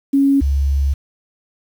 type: tone pair in turn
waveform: sine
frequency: 276.5 / 69.45 Hz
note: C#4 / C#2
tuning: -4 / +4 cents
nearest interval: 2 octaves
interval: 2392 cents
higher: first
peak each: -10 / -13 dBFS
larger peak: first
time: 0.13-0.41 / 0.41-0.94 s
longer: second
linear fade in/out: 10 ms
effects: 7-bit